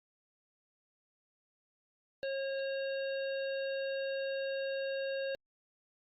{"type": "harmonic tone with a mistuned harmonic", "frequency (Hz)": 542, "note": "C#5", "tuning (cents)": -39, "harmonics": [1, 3, 5, 7, 8], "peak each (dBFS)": [-34, -44, -48, -51, -52], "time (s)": [2.23, 5.35], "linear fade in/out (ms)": 0, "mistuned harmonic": 5, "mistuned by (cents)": 33, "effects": ["Opus 48 kbps"]}